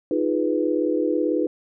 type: chord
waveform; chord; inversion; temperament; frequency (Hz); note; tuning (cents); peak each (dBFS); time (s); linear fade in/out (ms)
sine; F half-diminished seventh; third; equal; 311.1 / 349.2 / 415.3 / 493.9; Eb4 / F4 / Ab4 / Cb5; 0 / 0 / 0 / 0; -23 / -25 / -27 / -25; 0.11-1.47; 2
effects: none